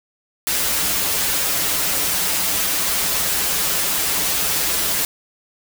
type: noise with comb filter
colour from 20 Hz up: white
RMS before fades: -20 dBFS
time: 0.47-5.05 s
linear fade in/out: 0 ms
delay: 8.3 ms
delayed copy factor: -0.9
effects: none